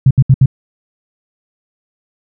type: tone bursts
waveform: sine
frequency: 132.1 Hz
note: C3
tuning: 17 cents sharp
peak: -3 dBFS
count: 4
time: 0.06-0.459 s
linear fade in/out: 5 ms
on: 48 ms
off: 69 ms
effects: none